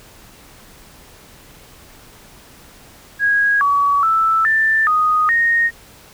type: tone with pitch steps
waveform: sine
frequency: 1648 / 1134 / 1320 / 1774 / 1243 / 1857 Hz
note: G#6 / C#6 / E6 / A6 / D#6 / A#6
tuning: -14 / +39 / +2 / +14 / -2 / -7 cents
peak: -12 dBFS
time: 3.19-5.71 s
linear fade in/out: 50 ms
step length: 420 ms
effects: pink hiss -44 dBFS RMS until 6.13 s